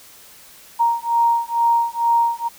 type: beating tone pair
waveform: sine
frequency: 932.3 / 934.5 Hz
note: A#5 / A#5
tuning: 0 / +4 cents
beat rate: 2.2 Hz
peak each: -18 dBFS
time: 0.79-2.49 s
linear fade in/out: 20 ms
effects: white hiss -45 dBFS RMS until 2.58 s